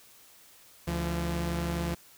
sawtooth tone pair together, 71.77 / 170.7 Hz, D2 / F3, -39 / -39 cents, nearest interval octave + minor third, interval 1500 cents, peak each -29 / -27 dBFS, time 0.87-1.95 s, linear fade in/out 10 ms, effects white hiss -56 dBFS RMS until 2.17 s

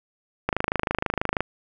click train, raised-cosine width 0.5 ms, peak -7 dBFS, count 25, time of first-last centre 0.49-1.406 s, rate 26.2 Hz, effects none

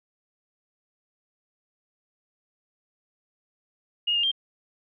sine tone with pitch steps, 2858 / 2820 / 3182 Hz, F7 / F7 / G7, +39 / +16 / +25 cents, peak -21 dBFS, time 4.07-4.316 s, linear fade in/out 10 ms, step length 82 ms, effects none

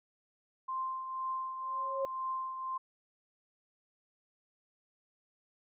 sine tone with tremolo, 1046.5 Hz, C6, in tune, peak -32 dBFS, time 0.68-2.78 s, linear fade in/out 10 ms, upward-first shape triangle, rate 2 Hz, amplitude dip 55%
sine tone with exponential growth, 544 Hz, C#5, 33 cents flat, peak -28 dBFS, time 1.61-2.05 s, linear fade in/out 0 ms, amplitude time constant 95 ms
effects none

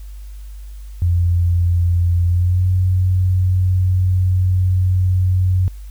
sine tone with pitch glide, 87 to 92.17 Hz, F2 to F#2, -6 to -6 cents, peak -12 dBFS, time 1.02-5.68 s, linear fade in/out 0 ms, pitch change +100 cents, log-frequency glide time 2.26-2.67 s, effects added 50 Hz sine -30 dBFS peak until 5.9 s + white hiss -52 dBFS RMS until 5.9 s

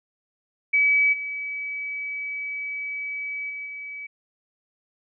sine tone with level steps, 2285 Hz, D7, 48 cents flat, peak -16 / -28 / -31 / -33 dBFS, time 0.73-4.07 s, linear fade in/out 10 ms, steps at 1.12 / 3.49 / 3.65 s, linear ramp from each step 20 ms, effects none

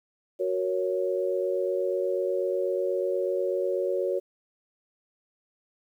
sine chord, F# major, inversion none, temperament equal, 370 / 466.2 / 554.4 Hz, F#4 / A#4 / C#5, 0 / 0 / 0 cents, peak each -28 / -31 / -28 dBFS, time 0.39-4.2 s, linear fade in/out 20 ms, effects 10-bit

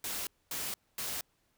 white noise bursts, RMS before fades -37 dBFS, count 3, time 0.04-1.21 s, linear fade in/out 2 ms, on 230 ms, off 240 ms, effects pink hiss -74 dBFS RMS until 1.57 s

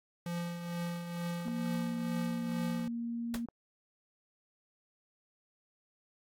square tone with tremolo, 172.4 Hz, F3, 22 cents flat, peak -34 dBFS, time 0.26-2.88 s, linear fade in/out 2 ms, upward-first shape triangle, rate 2.2 Hz, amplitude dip 55%
sine tone, 234.2 Hz, A#3, 8 cents sharp, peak -34 dBFS, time 1.45-3.46 s, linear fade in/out 10 ms
clicks, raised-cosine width 1 ms, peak -32 dBFS, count 2, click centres 1.482 / 3.487 s
pink noise with exponential decay, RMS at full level -35 dBFS, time 3.34-3.44 s, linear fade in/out 1 ms, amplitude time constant 20 ms
effects AAC 64 kbps

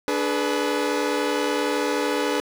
sawtooth chord, G# diminished, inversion second, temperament equal with one note detuned, 293.7 / 423.5 / 493.9 Hz, D4 / G#4 / B4, 0 / +34 / 0 cents, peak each -22 dBFS, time 0.08-2.4 s, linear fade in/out 0 ms, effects low-pass 7000 Hz 12 dB/octave + 7-bit

